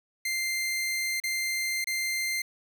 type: tone with dropouts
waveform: sawtooth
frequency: 2091 Hz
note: C7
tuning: 2 cents flat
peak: -24 dBFS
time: 0.25-2.42 s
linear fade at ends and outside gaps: 5 ms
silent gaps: 1.201-1.237 / 1.844-1.87 s
effects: none